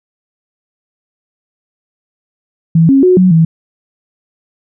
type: tone with pitch steps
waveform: sine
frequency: 164 / 271.6 / 366 / 184.3 / 162.9 Hz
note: E3 / C#4 / F#4 / F#3 / E3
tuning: -9 / -35 / -19 / -7 / -20 cents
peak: -4 dBFS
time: 2.75-3.45 s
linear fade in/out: 5 ms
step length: 140 ms
effects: none